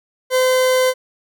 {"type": "tone", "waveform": "40% pulse", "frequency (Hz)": 513, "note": "C5", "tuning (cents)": -34, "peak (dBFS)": -12, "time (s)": [0.3, 0.94], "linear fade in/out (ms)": 50, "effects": []}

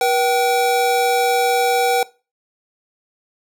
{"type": "tone pair together", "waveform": "square", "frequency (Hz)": [482.8, 770], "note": ["B4", "G5"], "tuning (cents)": [-39, -31], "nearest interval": "minor sixth", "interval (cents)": 808, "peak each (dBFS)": [-19, -17], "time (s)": [0.01, 2.03], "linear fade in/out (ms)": 2, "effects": ["noise-tail reverb RT60 0.3 s tail -20 dB re dry"]}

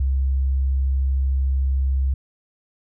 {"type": "tone", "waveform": "sine", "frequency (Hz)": 66.8, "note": "C2", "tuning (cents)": 36, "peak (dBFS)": -17, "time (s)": [0, 2.14], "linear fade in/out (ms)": 5, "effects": []}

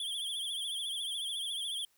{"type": "tone with vibrato", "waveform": "square", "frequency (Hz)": 3309, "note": "G#7", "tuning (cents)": -7, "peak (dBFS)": -35, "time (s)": [0, 1.85], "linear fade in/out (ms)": 2, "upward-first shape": "triangle", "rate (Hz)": 14, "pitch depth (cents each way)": 110, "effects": ["white hiss -71 dBFS RMS until 1.97 s"]}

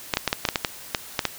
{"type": "clicks", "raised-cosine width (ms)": 0.2, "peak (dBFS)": -3, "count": 11, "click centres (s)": [0.138, 0.171, 0.277, 0.329, 0.452, 0.488, 0.558, 0.648, 0.948, 1.192, 1.253], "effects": ["white hiss -41 dBFS RMS until 1.38 s"]}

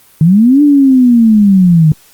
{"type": "linear two-way sweep", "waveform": "sine", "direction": "up then down", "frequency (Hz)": [150, 296.5, 150], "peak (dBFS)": -3, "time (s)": [0.21, 1.92], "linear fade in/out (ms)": 2, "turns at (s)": 0.62, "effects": ["white hiss -44 dBFS RMS until 2.13 s", "Opus 32 kbps"]}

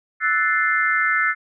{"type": "chord", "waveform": "sine", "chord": "F# half-diminished seventh", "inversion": "third", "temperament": "equal", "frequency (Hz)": [1318.5, 1480, 1760, 2093], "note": ["E6", "F#6", "A6", "C7"], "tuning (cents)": [0, 0, 0, 0], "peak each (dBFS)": [-23, -23, -21, -22], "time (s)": [0.2, 1.35], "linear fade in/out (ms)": 50, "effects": []}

